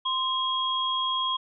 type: tone pair together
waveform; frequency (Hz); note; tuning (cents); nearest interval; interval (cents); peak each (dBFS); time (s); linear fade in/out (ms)
sine; 1041 / 3280; C6 / G#7; -9 / -22; octave + minor sixth; 1987; -27; 0.05-1.37; 10
effects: none